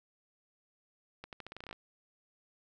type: accelerating click train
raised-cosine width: 0.3 ms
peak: -28 dBFS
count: 12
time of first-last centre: 1.24-1.728 s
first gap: 88 ms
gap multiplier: 0.85
effects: none